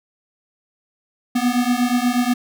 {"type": "beating tone pair", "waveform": "square", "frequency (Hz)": [241.3, 249.6], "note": ["B3", "B3"], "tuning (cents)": [-40, 19], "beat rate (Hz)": 8.3, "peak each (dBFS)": [-20, -20], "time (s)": [1.35, 2.34], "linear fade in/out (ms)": 10, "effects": []}